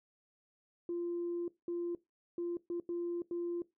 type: tone bursts at uneven times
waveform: sine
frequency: 345.8 Hz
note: F4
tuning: 17 cents flat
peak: -33 dBFS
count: 6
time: 0.89-1.48 / 1.68-1.95 / 2.38-2.57 / 2.7-2.8 / 2.89-3.22 / 3.31-3.62 s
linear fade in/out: 2 ms
effects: noise-tail reverb RT60 0.2 s tail -20 dB re dry + tanh soft clip ceiling -30 dBFS